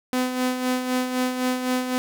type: tone with tremolo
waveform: sawtooth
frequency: 253.3 Hz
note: B3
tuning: 44 cents sharp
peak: -16 dBFS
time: 0.13-1.98 s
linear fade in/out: 0 ms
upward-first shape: sine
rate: 3.9 Hz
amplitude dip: 55%
effects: none